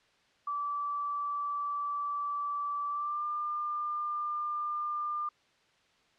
sine tone with pitch glide, 1159 to 1199.2 Hz, D6 to D6, -23 to +36 cents, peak -31 dBFS, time 0.47-5.29 s, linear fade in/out 5 ms, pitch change +59 cents, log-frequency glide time 2.89-3.26 s, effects white hiss -67 dBFS RMS until 6.18 s + low-pass 4000 Hz 12 dB/octave

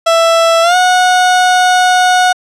30% pulse tone with pitch glide, 663 to 731.4 Hz, E5 to F#5, +10 to -20 cents, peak -4 dBFS, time 0.06-2.33 s, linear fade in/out 10 ms, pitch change +170 cents, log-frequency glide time 0.62-0.76 s, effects low-pass 8000 Hz 12 dB/octave

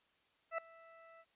20% pulse tone with ADSR envelope, 659.3 Hz, E5, in tune, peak -29 dBFS, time 0.51-1.25 s, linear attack 72 ms, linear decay 3 ms, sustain -23 dB, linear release 47 ms, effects white hiss -74 dBFS RMS until 1.35 s + resampled to 8000 Hz

